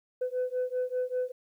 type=beating tone pair; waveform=sine; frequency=501 / 506.1 Hz; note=B4 / B4; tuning=+25 / +42 cents; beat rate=5.1 Hz; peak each=-30 dBFS; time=0.21-1.32 s; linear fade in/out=10 ms; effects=tanh soft clip ceiling -24 dBFS + 11-bit